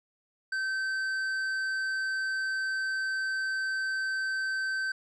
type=tone with tanh clipping; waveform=triangle; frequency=1546 Hz; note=G6; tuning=24 cents flat; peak=-30 dBFS; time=0.52-4.92 s; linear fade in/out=5 ms; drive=12 dB; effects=none